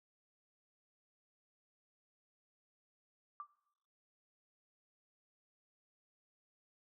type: tone with exponential decay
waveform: sine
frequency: 1174.7 Hz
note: D6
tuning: in tune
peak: -39 dBFS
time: 3.4-3.5 s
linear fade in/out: 1 ms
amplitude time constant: 20 ms
effects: noise-tail reverb RT60 0.8 s tail -19 dB re dry